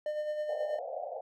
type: tone with tremolo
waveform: triangle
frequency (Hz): 604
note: D5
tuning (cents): +48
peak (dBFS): -28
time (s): 0.06-0.79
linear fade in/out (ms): 2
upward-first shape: sine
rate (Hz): 9.4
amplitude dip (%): 45
type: band-pass noise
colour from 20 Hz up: white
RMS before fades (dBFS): -39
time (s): 0.49-1.21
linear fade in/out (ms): 5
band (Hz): 490 to 760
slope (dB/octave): 96
effects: none